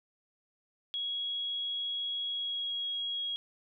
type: tone with pitch glide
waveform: sine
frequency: 3322 to 3301 Hz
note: G#7 to G#7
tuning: 0 to -11 cents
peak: -32 dBFS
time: 0.94-3.36 s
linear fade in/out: 0 ms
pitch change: -11 cents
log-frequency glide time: 2.28-2.76 s
effects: none